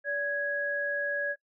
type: tone pair together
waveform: sine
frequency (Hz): 575.6 / 1661.2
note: D5 / G#6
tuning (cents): -35 / 0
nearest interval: octave + tritone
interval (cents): 1835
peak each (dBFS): -33 / -29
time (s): 0.04-1.36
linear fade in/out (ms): 50
effects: noise-tail reverb RT60 0.1 s tail -22 dB re dry